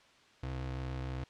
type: ring-modulated tone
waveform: square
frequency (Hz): 98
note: G2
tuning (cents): 0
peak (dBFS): -34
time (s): 0.43-1.24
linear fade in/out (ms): 0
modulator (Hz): 31.5
effects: white hiss -62 dBFS RMS until 1.29 s + low-pass 4000 Hz 12 dB/octave